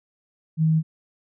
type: tone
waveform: sine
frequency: 158.9 Hz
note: D#3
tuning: 37 cents sharp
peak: -16 dBFS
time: 0.57-0.83 s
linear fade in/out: 50 ms
effects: none